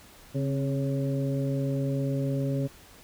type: harmonic tone with a mistuned harmonic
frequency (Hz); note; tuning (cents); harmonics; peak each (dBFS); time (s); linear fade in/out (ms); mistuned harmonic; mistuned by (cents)
138.59; C#3; 0; 1 / 2 / 3 / 4; -27 / -31 / -37 / -35; 0.34-2.68; 20; 2; -55
effects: pink hiss -52 dBFS RMS until 3.03 s